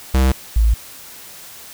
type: tone pair in turn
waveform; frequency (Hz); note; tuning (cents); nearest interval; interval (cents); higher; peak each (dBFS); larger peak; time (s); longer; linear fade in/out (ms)
square / sine; 65.5 / 55.08; C2 / A1; +2 / +3; minor third; 299; first; -12 / -10; second; 0.14-0.32 / 0.56-0.74; neither; 5
effects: white hiss -38 dBFS RMS until 1.73 s